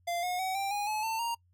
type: tone with pitch steps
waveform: square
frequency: 692 / 722.2 / 753.8 / 786.7 / 821 / 856.9 / 894.3 / 933.4 Hz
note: F5 / F#5 / F#5 / G5 / G#5 / A5 / A5 / A#5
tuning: -16 / -42 / +32 / +6 / -20 / -46 / +28 / +2 cents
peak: -31 dBFS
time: 0.07-1.35 s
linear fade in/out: 10 ms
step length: 160 ms
effects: noise-tail reverb RT60 0.1 s tail -25 dB re dry + added 89 Hz sine -64 dBFS peak until 1.53 s